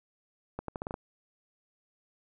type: accelerating click train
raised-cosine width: 1 ms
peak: -21 dBFS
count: 7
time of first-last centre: 0.59-0.941 s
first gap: 93 ms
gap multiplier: 0.81
effects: none